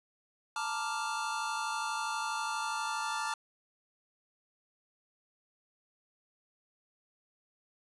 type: chord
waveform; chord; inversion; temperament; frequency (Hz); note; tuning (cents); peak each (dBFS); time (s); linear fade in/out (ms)
square; Bb major seventh; third; equal; 880 / 932.3 / 1174.7 / 1396.9; A5 / Bb5 / D6 / F6; 0 / 0 / 0 / 0; -38 / -42 / -39 / -39; 0.56-3.34; 2
type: tone with exponential growth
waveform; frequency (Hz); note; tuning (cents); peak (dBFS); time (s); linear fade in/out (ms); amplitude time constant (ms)
sawtooth; 1760; A6; 0; -38; 1.81-3.33; 0; 330
effects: resampled to 24000 Hz